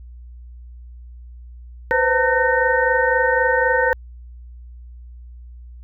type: tone cluster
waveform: sine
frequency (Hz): 497.1 / 521 / 907 / 1516 / 1839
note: B4 / C5 / A#5 / F#6 / A#6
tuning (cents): +11 / -7 / -48 / +42 / -24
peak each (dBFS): -21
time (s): 1.91-3.93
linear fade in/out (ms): 0
effects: added 60 Hz sine -36 dBFS peak until 5.83 s